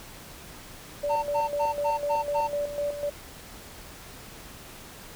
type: tone with tremolo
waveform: sine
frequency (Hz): 580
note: D5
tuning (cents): -22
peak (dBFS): -25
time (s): 1.03-3.1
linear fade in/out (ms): 10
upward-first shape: square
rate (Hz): 4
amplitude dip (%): 60
type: tone bursts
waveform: triangle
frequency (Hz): 900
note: A5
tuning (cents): +39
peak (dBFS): -22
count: 6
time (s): 1.09-2.48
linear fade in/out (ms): 20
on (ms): 140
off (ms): 110
effects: pink hiss -45 dBFS RMS until 5.15 s